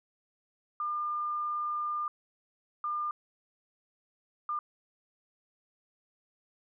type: tone bursts at uneven times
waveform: sine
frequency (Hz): 1203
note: D6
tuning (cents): +41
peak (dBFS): -30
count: 3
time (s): 0.8-2.08 / 2.84-3.11 / 4.49-4.59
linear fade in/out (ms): 2
effects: none